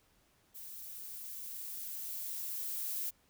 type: noise with level ramp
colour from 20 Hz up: violet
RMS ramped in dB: -48 to -37 dBFS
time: 0.54-3.11 s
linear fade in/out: 20 ms
effects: pink hiss -70 dBFS RMS until 3.29 s